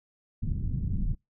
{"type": "low-pass noise", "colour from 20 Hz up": "pink", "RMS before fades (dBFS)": -29, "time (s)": [0.42, 1.15], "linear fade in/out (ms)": 10, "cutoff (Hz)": 190, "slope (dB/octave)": 24, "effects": ["noise-tail reverb RT60 0.2 s tail -25 dB re dry"]}